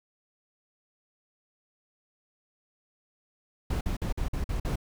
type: noise bursts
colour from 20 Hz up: brown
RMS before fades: -29 dBFS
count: 7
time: 3.7-4.758 s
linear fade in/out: 5 ms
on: 110 ms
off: 48 ms
effects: none